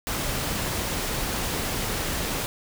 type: noise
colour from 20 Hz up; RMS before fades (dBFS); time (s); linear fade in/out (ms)
pink; -28; 0.07-2.46; 0
effects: none